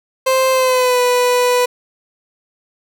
30% pulse tone with pitch glide, 523.3 to 493.9 Hz, C5 to B4, 0 to 0 cents, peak -9 dBFS, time 0.26-1.66 s, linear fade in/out 10 ms, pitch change -100 cents, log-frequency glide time 0.51-1 s, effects none

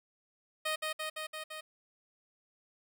10% pulse tone with echo, 622.3 Hz, D#5, in tune, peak -23 dBFS, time 0.65-0.76 s, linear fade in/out 10 ms, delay 170 ms, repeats 5, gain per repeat -2 dB, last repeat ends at 1.61 s, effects none

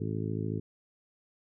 harmonic tone, 53.8 Hz, A1, 38 cents flat, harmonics 2 / 3 / 4 / 5 / 6 / 7 / 8, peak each -34 / -36 / -40 / -39 / -42 / -41 / -42 dBFS, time 0-0.6 s, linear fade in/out 10 ms, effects none

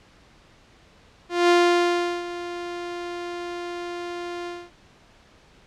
sawtooth tone with ADSR envelope, 349.2 Hz, F4, in tune, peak -10 dBFS, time 1.29-4.71 s, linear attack 200 ms, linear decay 740 ms, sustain -16 dB, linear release 240 ms, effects pink hiss -54 dBFS RMS until 5.66 s + low-pass 5000 Hz 12 dB/octave

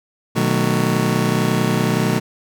30% pulse chord, B dominant seventh, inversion none, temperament just, 123.47 / 154.34 / 185.21 / 222.2 Hz, B2 / D#3 / F#3 / A3, 0 / -14 / +2 / +17 cents, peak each -19 dBFS, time 0.35-2.2 s, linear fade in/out 20 ms, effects none

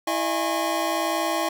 square tone cluster, 329.3 / 613 / 674 / 826 / 1086 Hz, E4 / D#5 / E5 / G#5 / C#6, -2 / -26 / +38 / -10 / -36 cents, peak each -30 dBFS, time 0.07-1.49 s, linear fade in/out 5 ms, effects none

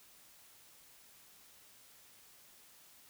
silence, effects white hiss -61 dBFS RMS until 3.09 s

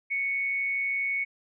sine tone with amplitude modulation, 2217 Hz, C#7, in tune, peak -24 dBFS, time 0.1-1.25 s, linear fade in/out 20 ms, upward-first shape sine, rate 191 Hz, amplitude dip 35%, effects none

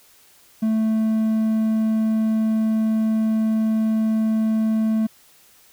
triangle tone, 220 Hz, A3, in tune, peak -15 dBFS, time 0.62-5.07 s, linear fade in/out 10 ms, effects white hiss -53 dBFS RMS until 5.72 s

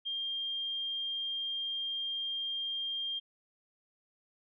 sine tone, 3202 Hz, G7, 36 cents sharp, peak -33 dBFS, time 0.05-3.2 s, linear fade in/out 20 ms, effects none

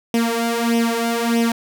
sawtooth tone with flanger, 232.2 Hz, A#3, 7 cents flat, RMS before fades -19 dBFS, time 0.14-1.52 s, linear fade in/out 2 ms, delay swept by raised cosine 0.34 to 2.94 ms, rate 1.6 Hz, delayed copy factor +0.75, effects none

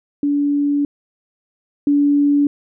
sine tone pair in turn, 287.5 / 287.5 Hz, D4 / D4, -37 / -37 cents, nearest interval unison, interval 0 cents, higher neither, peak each -14 / -11 dBFS, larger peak second, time 0.23-0.85 / 1.87-2.47 s, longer first, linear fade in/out 2 ms, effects none

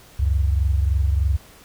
sine tone pair together, 69.22 / 92.5 Hz, C#2 / F#2, -2 / 0 cents, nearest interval perfect fourth, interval 502 cents, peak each -17 / -23 dBFS, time 0.19-1.37 s, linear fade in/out 10 ms, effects pink hiss -48 dBFS RMS until 1.64 s

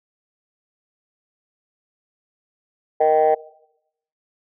sine chord, Eb major, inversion second, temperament just, 466.7 / 622.3 / 777.8 Hz, Bb4 / Eb5 / G5, +2 / 0 / -14 cents, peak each -16 dBFS, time 3-3.35 s, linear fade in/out 10 ms, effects noise-tail reverb RT60 0.8 s tail -21 dB re dry + tanh soft clip ceiling -7 dBFS

